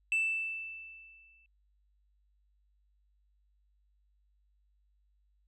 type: tone with exponential decay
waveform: sine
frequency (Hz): 2650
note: E7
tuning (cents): +9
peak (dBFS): -23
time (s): 0.12-1.46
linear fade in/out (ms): 1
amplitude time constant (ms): 290
effects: tanh soft clip ceiling -25 dBFS + added 50 Hz sine -68 dBFS peak until 5.47 s